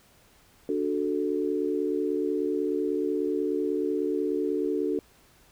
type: chord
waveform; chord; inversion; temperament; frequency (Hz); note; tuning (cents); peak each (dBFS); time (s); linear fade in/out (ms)
sine; D major; none; equal; 293.7 / 370 / 440; D4 / F#4 / A4; 0 / 0 / 0; -29; 0.69-4.99; 2
effects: pink hiss -59 dBFS RMS until 5.51 s